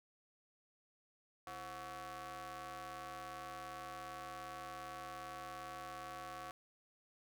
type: ring-modulated tone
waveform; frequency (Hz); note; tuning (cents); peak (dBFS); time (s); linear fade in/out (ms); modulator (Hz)
sawtooth; 197.4; G3; +12; -39; 1.47-6.51; 0; 927
effects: none